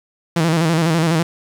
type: tone with vibrato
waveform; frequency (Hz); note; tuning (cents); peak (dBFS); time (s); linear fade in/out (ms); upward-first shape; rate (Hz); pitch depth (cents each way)
sawtooth; 163.6; E3; -13; -10; 0.36-1.23; 5; square; 12; 65
effects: low-pass 10000 Hz 12 dB/octave + 7-bit